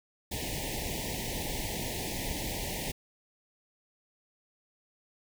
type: band-stop noise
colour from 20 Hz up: pink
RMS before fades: -35 dBFS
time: 0.31-2.92 s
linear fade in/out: 10 ms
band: 940 to 1800 Hz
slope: 96 dB/octave
effects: none